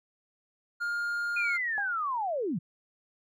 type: tone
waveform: triangle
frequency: 1412 Hz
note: F6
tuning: 19 cents sharp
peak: -27 dBFS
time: 0.8-1.58 s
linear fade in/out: 20 ms
type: linear sweep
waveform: sine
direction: down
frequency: 2489 to 138.59 Hz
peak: -28 dBFS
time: 1.36-2.59 s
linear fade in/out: 10 ms
type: tone with exponential decay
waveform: sine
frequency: 805 Hz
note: G5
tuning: 46 cents sharp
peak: -30 dBFS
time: 1.78-1.99 s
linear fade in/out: 0 ms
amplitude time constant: 44 ms
effects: none